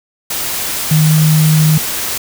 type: tone in noise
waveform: sine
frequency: 155.4 Hz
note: D#3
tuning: 2 cents flat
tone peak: -7 dBFS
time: 0.91-1.78 s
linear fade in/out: 5 ms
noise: white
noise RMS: -19 dBFS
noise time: 0.3-2.18 s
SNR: +9 dB
effects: none